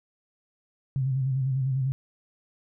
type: tone with vibrato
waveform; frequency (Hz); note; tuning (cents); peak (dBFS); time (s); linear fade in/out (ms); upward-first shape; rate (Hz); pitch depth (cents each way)
sine; 132.5; C3; +22; -23; 0.96-1.92; 0; square; 10; 46
effects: none